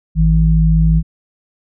sine tone pair together, 54.17 / 160.6 Hz, A1 / E3, -26 / -45 cents, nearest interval octave + perfect fifth, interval 1881 cents, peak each -11 dBFS, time 0.15-1.03 s, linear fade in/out 50 ms, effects none

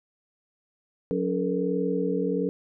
sine tone cluster, 181.9 / 281.3 / 430.9 / 472.1 Hz, F#3 / C#4 / A4 / A#4, -29 / +26 / -36 / +22 cents, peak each -29 dBFS, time 1.11-2.49 s, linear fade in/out 0 ms, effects none

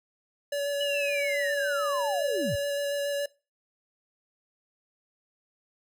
square tone with vibrato, 570 Hz, C#5, 48 cents sharp, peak -28 dBFS, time 0.52-3.26 s, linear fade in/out 5 ms, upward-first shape square, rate 7.1 Hz, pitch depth 10 cents each way
sine linear sweep, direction down, 2960 to 70.6 Hz, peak -29 dBFS, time 0.8-2.56 s, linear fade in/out 10 ms
effects noise-tail reverb RT60 0.3 s tail -21 dB re dry

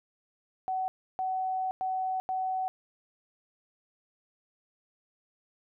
sine tone bursts at uneven times, 752 Hz, F#5, 28 cents sharp, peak -28 dBFS, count 4, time 0.68-0.88 / 1.19-1.71 / 1.81-2.2 / 2.29-2.68 s, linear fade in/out 0 ms, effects none

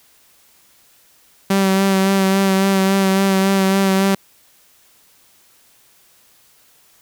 sawtooth tone with vibrato, 193.3 Hz, G3, 24 cents flat, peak -9 dBFS, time 1.5-4.15 s, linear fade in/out 5 ms, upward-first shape sine, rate 3.6 Hz, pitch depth 23 cents each way, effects white hiss -53 dBFS RMS until 7.01 s

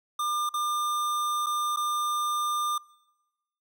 square tone with dropouts, 1200 Hz, D6, 37 cents sharp, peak -27 dBFS, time 0.19-2.78 s, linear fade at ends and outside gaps 5 ms, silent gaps 0.492-0.539 / 1.462-1.466 / 1.762-1.77 s, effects noise-tail reverb RT60 1.0 s tail -23 dB re dry

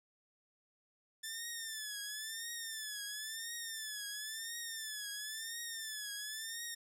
10% pulse tone with vibrato, 1760 Hz, A6, in tune, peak -32 dBFS, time 1.23-6.75 s, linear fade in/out 10 ms, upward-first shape triangle, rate 0.97 Hz, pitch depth 120 cents each way, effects none

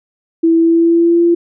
sine tone with pitch glide, 329.6 to 341.8 Hz, E4 to F4, 0 to -37 cents, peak -7 dBFS, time 0.43-1.35 s, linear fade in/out 10 ms, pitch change +63 cents, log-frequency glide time 0.57-1.23 s, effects none

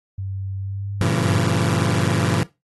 sine tone with pitch glide, 96.7 to 100.28 Hz, G2 to G2, -23 to +40 cents, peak -25 dBFS, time 0.18-1.38 s, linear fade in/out 5 ms, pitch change +63 cents, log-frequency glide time 0.57-0.95 s
sawtooth chord, G diminished seventh, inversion none, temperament just, 98 / 117.6 / 141.12 / 169.34 Hz, G2 / Bb2 / Db3 / Fb3, 0 / +16 / +31 / +47 cents, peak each -19 dBFS, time 1.01-2.43 s, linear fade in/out 0 ms
effects noise-tail reverb RT60 0.2 s tail -17 dB re dry + AAC 32 kbps

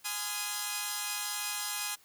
5% pulse chord, F minor seventh, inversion first, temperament equal with one note detuned, 830.6 / 1022 / 1244.5 / 1396.9 Hz, Ab5 / C6 / Eb6 / F6, 0 / -41 / 0 / 0 cents, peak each -25 / -27 / -28 / -30 dBFS, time 0.04-1.96 s, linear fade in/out 20 ms, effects white hiss -62 dBFS RMS until 2.04 s

